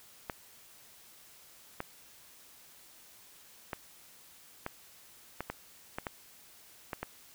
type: clicks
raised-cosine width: 0.5 ms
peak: -20 dBFS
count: 10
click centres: 0.298 / 1.804 / 3.732 / 4.664 / 5.406 / 5.5 / 5.985 / 6.068 / 6.932 / 7.03 s
effects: white hiss -57 dBFS RMS until 7.34 s